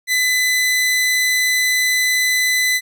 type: tone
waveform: sawtooth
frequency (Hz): 2007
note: B6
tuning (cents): +27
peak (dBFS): -11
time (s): 0.07-2.81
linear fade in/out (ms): 50
effects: none